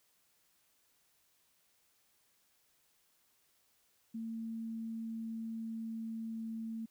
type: tone with pitch glide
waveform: sine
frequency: 225.9 to 224.6 Hz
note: A3 to A3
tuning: +46 to +36 cents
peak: -38 dBFS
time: 4.14-6.86 s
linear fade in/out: 10 ms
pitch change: -10 cents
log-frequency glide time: 4.37-6.57 s
effects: white hiss -73 dBFS RMS until 6.9 s